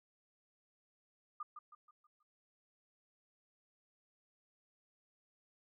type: tone with echo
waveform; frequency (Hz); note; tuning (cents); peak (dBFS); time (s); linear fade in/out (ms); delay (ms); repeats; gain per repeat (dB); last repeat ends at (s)
sine; 1213; D#6; -44; -40; 1.4-1.43; 5; 160; 5; -7; 2.23
effects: none

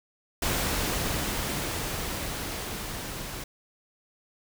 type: noise with level ramp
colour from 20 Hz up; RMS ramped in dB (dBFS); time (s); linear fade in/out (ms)
pink; -27 to -37; 0.42-3.44; 5
effects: none

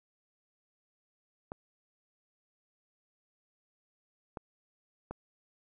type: clicks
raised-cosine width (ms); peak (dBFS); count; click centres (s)
1; -25; 3; 1.519 / 4.372 / 5.11
effects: none

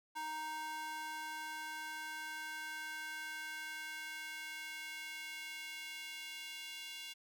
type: tone with high-pass filter sweep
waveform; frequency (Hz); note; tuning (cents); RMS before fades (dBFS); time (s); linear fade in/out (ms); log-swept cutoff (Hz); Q
square; 311.1; D#4; 0; -45; 0.15-7.14; 20; 970 to 2800; 2.4
effects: none

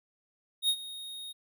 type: tone with ADSR envelope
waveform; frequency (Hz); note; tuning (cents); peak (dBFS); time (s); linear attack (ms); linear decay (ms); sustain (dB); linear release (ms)
square; 3729; A#7; 0; -23; 0.62-1.33; 68; 67; -17; 20
effects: none

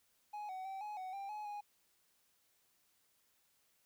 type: tone with pitch steps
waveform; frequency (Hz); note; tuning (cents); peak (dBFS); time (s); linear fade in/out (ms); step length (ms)
triangle; 836 / 751 / 772 / 840 / 747 / 791 / 845 / 827; G#5 / F#5 / G5 / G#5 / F#5 / G5 / G#5 / G#5; +11 / +26 / -27 / +19 / +16 / +15 / +30 / -8; -40; 0.33-1.61; 10; 160
effects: white hiss -75 dBFS RMS until 3.85 s

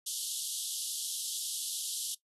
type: band-pass noise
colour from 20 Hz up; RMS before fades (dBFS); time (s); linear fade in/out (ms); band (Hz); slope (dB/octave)
white; -37; 0.06-2.15; 10; 3000 to 12000; 96
effects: noise-tail reverb RT60 0.1 s tail -17 dB re dry

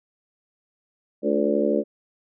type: harmonic tone with a mistuned harmonic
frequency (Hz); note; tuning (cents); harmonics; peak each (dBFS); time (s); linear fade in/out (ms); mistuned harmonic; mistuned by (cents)
72.1; D2; -31; 3 / 4 / 5 / 6 / 7 / 8; -26 / -26 / -26 / -26 / -26 / -26; 1.22-1.84; 50; 5; -45
effects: none

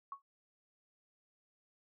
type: tone with exponential decay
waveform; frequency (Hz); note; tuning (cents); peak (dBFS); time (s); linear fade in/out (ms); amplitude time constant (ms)
sine; 1108.7; C#6; 0; -37; 0.12-0.22; 2; 20
effects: none

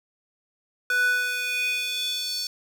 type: tone with high-pass filter sweep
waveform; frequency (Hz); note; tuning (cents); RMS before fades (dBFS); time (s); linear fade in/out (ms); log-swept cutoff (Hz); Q
square; 494.9; B4; +4; -26; 0.9-2.47; 2; 1300 to 4800; 4.7
effects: none

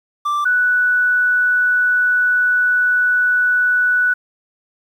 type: tone pair in turn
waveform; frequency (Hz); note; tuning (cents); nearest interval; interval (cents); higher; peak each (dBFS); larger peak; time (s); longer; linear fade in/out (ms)
triangle / sine; 1175 / 1480.4; D6 / F#6; +1 / 0; major third; 399; second; -14 / -12; second; 0.25-0.45 / 0.45-4.14; second; 10
effects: 8-bit

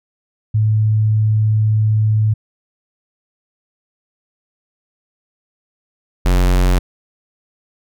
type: tone pair in turn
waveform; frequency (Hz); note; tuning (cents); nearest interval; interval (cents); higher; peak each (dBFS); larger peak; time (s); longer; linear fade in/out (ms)
sine / square; 108.1 / 45.32; A2 / F#1; -30 / -35; octave + minor third; 1505; first; -11 / -11; neither; 0.54-2.34 / 6.25-6.79; first; 10
effects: none

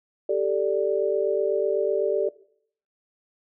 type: chord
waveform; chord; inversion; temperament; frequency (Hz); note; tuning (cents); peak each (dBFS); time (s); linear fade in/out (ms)
sine; G suspended second; none; equal; 392 / 440 / 587.3; G4 / A4 / D5; 0 / 0 / 0; -25; 0.29-2.29; 5
effects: noise-tail reverb RT60 0.6 s tail -19 dB re dry

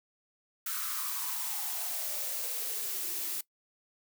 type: noise with high-pass filter sweep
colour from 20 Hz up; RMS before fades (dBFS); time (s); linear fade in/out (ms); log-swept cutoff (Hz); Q
blue; -35; 0.66-3.41; 5; 1400 to 290; 6.1
effects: noise-tail reverb RT60 0.1 s tail -20 dB re dry

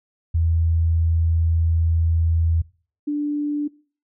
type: tone pair in turn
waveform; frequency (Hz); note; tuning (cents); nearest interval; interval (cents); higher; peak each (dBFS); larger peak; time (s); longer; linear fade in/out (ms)
sine; 82.41 / 293.7; E2 / D4; 0 / 0; octave + minor seventh; 2200; second; -16 / -20; first; 0.34-2.62 / 3.07-3.68; first; 10
effects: noise-tail reverb RT60 0.4 s tail -21 dB re dry

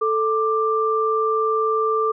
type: tone pair together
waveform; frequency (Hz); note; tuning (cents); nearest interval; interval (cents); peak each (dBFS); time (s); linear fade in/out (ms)
sine; 440 / 1181.8; A4 / D6; 0 / +10; octave + perfect fourth; 1710; -20; 0.01-2.12; 10
effects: none

